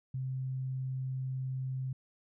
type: tone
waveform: sine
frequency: 130.8 Hz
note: C3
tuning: in tune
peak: -33 dBFS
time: 0.14-1.93 s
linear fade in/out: 5 ms
effects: none